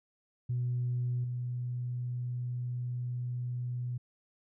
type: tone with level steps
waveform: sine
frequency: 123.1 Hz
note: B2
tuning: 5 cents flat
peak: -28 / -32 dBFS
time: 0.49-3.98 s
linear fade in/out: 10 ms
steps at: 1.24 s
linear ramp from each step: 2 ms
effects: tanh soft clip ceiling -25 dBFS